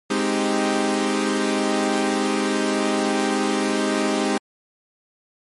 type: chord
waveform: sawtooth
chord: Ab major seventh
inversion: none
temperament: equal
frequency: 207.7 / 261.6 / 311.1 / 392 Hz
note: Ab3 / C4 / Eb4 / G4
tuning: 0 / 0 / 0 / 0 cents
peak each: -21 dBFS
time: 0.1-4.38 s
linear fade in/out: 5 ms
effects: MP3 48 kbps